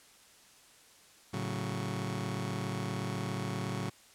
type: chord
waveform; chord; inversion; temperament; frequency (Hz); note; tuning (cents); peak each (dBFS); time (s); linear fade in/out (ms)
sawtooth; F# minor; first; just; 111 / 138.75 / 185; A2 / C#3 / F#3; +16 / +2 / 0; -34; 1.33-3.9; 10
effects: white hiss -59 dBFS RMS until 4.14 s + low-pass 10000 Hz 12 dB/octave